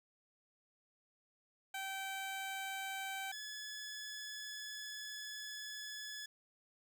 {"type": "tone pair in turn", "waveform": "15% pulse", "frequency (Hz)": [774, 1707.7], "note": ["G5", "G#6"], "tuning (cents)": [-22, 48], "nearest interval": "octave + major second", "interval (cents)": 1370, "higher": "second", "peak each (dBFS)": [-34, -38], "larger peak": "first", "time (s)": [[1.74, 3.32], [3.32, 6.26]], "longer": "second", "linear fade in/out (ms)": 5, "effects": []}